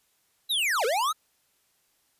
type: linear two-way sweep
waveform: square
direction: down then up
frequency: 4013 to 415.3 to 1330 Hz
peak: -24 dBFS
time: 0.49-1.13 s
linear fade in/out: 20 ms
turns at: 0.85 s
effects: white hiss -69 dBFS RMS until 2.19 s + resampled to 32000 Hz